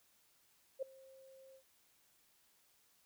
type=tone with ADSR envelope; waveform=sine; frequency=532 Hz; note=C5; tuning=29 cents sharp; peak=-34 dBFS; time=0.79-1.63 s; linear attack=34 ms; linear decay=6 ms; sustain=-23 dB; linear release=77 ms; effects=white hiss -72 dBFS RMS until 3.05 s